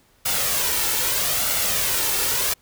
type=noise with flanger; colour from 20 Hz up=white; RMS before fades=-22 dBFS; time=0.25-2.54 s; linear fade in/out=10 ms; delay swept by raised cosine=1.4 to 2.26 ms; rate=0.79 Hz; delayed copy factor=+0.5; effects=pink hiss -59 dBFS RMS until 2.61 s